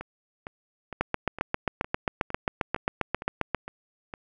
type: two click trains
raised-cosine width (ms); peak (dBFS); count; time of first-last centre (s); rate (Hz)
0.5; -9 / -21; 20 / 10; 1.01-3.547 / 0.01-4.138; 7.49 / 2.18
effects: none